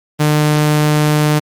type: tone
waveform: sawtooth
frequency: 150.7 Hz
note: D3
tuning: 45 cents sharp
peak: -6 dBFS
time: 0.19-1.4 s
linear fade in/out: 20 ms
effects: MP3 96 kbps